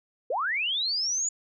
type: linear sweep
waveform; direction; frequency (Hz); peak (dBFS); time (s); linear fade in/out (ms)
sine; up; 436.1 to 7000; -25; 0.3-1.29; 5
effects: none